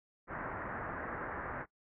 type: low-pass noise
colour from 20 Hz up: white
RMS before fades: -41 dBFS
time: 0.27-1.66 s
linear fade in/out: 50 ms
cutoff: 1800 Hz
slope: 48 dB/octave
effects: noise-tail reverb RT60 0.1 s tail -18 dB re dry